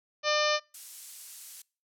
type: harmonic tone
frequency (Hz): 600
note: D5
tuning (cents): +37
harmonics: 1 / 2 / 3 / 4 / 5 / 6 / 7 / 8 / 9 / 10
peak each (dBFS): -28 / -31 / -33 / -34 / -35 / -36 / -36 / -37 / -38 / -38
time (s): 0.23-0.6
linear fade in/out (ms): 50
type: noise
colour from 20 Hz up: violet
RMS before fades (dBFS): -38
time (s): 0.74-1.62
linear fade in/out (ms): 5
effects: noise-tail reverb RT60 0.4 s tail -26 dB re dry + low-pass 10000 Hz 12 dB/octave